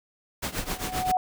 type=noise with tremolo; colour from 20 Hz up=pink; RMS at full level=-28 dBFS; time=0.42-1.12 s; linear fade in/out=10 ms; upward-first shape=triangle; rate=7.6 Hz; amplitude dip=90%
type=tone with exponential growth; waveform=sine; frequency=740 Hz; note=F#5; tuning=in tune; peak=-18 dBFS; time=0.52-1.17 s; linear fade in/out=1 ms; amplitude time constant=140 ms
effects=none